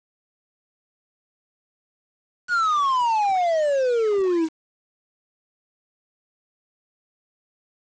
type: exponential sweep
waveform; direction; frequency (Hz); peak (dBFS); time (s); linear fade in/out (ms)
triangle; down; 1480 to 311.1; -16; 2.48-4.49; 50
effects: resampled to 16000 Hz + 7-bit